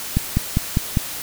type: click train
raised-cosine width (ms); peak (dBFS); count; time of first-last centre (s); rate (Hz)
5; -4; 5; 0.17-0.972; 4.99
effects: white hiss -30 dBFS RMS until 1.22 s